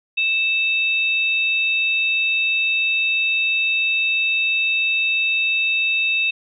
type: tone pair together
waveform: sine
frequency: 2637 / 3729 Hz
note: E7 / A#7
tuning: 0 / 0 cents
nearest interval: tritone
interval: 600 cents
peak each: -17 / -25 dBFS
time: 0.17-6.31 s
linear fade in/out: 10 ms
effects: none